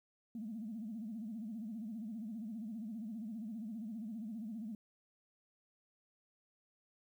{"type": "tone with vibrato", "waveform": "sine", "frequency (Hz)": 220, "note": "A3", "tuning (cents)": 0, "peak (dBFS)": -40, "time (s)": [0.35, 4.75], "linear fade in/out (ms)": 2, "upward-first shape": "sine", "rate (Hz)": 15, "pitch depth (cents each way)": 140, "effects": ["tanh soft clip ceiling -36 dBFS", "12-bit"]}